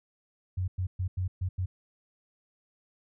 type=tone bursts at uneven times; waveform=sine; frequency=92.1 Hz; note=F#2; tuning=7 cents flat; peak=-27 dBFS; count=6; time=0.57-0.68 / 0.78-0.87 / 0.99-1.08 / 1.17-1.28 / 1.41-1.49 / 1.58-1.66 s; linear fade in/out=10 ms; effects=none